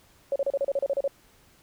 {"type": "tone bursts", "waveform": "sine", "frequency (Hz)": 554.4, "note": "C#5", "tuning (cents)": 0, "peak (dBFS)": -22, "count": 11, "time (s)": [0.32, 1.078], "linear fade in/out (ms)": 2, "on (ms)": 38, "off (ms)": 34, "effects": ["pink hiss -59 dBFS RMS until 1.62 s"]}